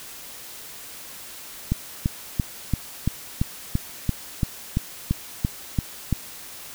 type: click train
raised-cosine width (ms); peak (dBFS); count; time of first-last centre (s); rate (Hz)
5; -8; 14; 1.72-6.127; 2.95
effects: white hiss -40 dBFS RMS until 6.74 s